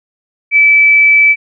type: tone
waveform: sine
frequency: 2308 Hz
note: D7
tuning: 31 cents flat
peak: -4 dBFS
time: 0.51-1.36 s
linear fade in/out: 50 ms
effects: none